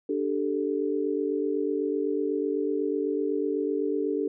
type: chord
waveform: sine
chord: D suspended fourth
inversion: none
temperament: equal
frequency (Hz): 293.7 / 392 / 440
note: D4 / G4 / A4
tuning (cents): 0 / 0 / 0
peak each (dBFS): -29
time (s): 0.09-4.28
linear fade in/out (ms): 5
effects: none